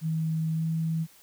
sine tone with pitch glide, 160 to 161.95 Hz, D#3 to E3, +49 to -30 cents, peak -25 dBFS, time 0.01-1.07 s, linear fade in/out 50 ms, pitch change +21 cents, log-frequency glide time 0.54-0.64 s, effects white hiss -56 dBFS RMS until 1.22 s

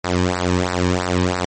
sawtooth tone with flanger, 90.1 Hz, F#2, 45 cents flat, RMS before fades -19 dBFS, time 0.04-1.45 s, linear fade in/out 5 ms, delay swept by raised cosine 0.3 to 1.5 ms, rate 3 Hz, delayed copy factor -0.85, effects MP3 32 kbps

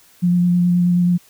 sine tone with vibrato, 176.5 Hz, F3, 19 cents sharp, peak -12 dBFS, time 0.22-1.18 s, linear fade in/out 20 ms, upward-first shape square, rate 9.4 Hz, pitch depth 11 cents each way, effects white hiss -51 dBFS RMS until 1.29 s

